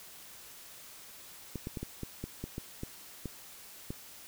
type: clicks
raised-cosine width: 3 ms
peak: -24 dBFS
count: 11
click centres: 1.557 / 1.671 / 1.772 / 1.83 / 2.033 / 2.24 / 2.44 / 2.581 / 2.834 / 3.257 / 3.905 s
effects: white hiss -51 dBFS RMS until 4.27 s